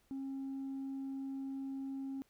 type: tone with tanh clipping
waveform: triangle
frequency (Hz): 270.3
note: C#4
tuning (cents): -44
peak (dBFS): -39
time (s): 0.11-2.22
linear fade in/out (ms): 0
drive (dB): 6
effects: pink hiss -73 dBFS RMS until 2.29 s